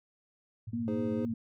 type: tone with tremolo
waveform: sine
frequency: 110 Hz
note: A2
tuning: in tune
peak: -35 dBFS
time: 0.67-1.33 s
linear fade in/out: 5 ms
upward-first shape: triangle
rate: 16 Hz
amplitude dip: 95%
type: tone with vibrato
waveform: sine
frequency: 230 Hz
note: A#3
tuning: 23 cents flat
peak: -31 dBFS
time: 0.73-1.34 s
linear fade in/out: 5 ms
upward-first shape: sine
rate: 4.4 Hz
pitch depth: 48 cents each way
type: chord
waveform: triangle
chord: Ab major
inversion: second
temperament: just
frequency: 311.5 / 415.3 / 519.1 Hz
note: Eb4 / Ab4 / C5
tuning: +2 / 0 / -14 cents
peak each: -35 / -36 / -36 dBFS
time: 0.88-1.25 s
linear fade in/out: 0 ms
effects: none